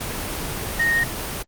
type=tone in noise; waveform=sine; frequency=1857 Hz; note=A#6; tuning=7 cents flat; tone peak=-17 dBFS; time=0.79-1.04 s; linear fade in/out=10 ms; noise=pink; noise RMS=-28 dBFS; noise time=0-1.43 s; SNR=+8 dB; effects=Opus 24 kbps